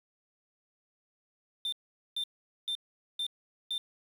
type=tone bursts; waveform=sine; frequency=3582 Hz; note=A7; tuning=30 cents sharp; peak=-28 dBFS; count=5; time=1.65-3.78 s; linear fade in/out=2 ms; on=74 ms; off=440 ms; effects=tanh soft clip ceiling -29 dBFS + 9-bit